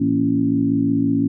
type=harmonic tone with a mistuned harmonic; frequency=55.6 Hz; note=A1; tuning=19 cents sharp; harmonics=2 / 3 / 4 / 5 / 6; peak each=-26 / -26 / -22 / -17 / -29 dBFS; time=0-1.28 s; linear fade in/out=10 ms; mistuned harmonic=4; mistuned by=+74 cents; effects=none